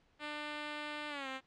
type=tone with pitch glide; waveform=5% pulse; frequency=298.3 to 264.2 Hz; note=D4 to C4; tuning=+27 to +17 cents; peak=-28 dBFS; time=0.19-1.41 s; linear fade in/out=50 ms; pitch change=-210 cents; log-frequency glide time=1.09-1.28 s; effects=pink hiss -71 dBFS RMS until 1.46 s + low-pass 4000 Hz 12 dB/octave